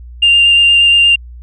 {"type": "tone with vibrato", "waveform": "sine", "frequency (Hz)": 2794, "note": "F7", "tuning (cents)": 0, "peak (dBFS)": -4, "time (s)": [0.22, 1.16], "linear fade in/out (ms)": 10, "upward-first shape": "square", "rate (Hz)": 8.5, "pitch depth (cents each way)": 8, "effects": ["tanh soft clip ceiling -1 dBFS", "added 60 Hz sine -29 dBFS peak until 1.42 s"]}